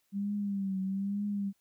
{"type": "tone with vibrato", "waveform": "sine", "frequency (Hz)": 197.4, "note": "G3", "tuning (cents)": 12, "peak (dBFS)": -30, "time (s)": [0.12, 1.53], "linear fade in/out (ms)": 50, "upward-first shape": "triangle", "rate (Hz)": 1.1, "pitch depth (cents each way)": 78, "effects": ["white hiss -75 dBFS RMS until 1.6 s"]}